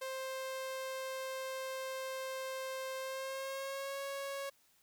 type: tone with pitch glide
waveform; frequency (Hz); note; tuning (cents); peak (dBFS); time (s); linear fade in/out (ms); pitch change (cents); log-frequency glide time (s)
sawtooth; 526 to 552.8; C5 to C#5; +9 to -5; -35; 0.01-4.5; 10; +86; 3-4.02
effects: white hiss -70 dBFS RMS until 4.82 s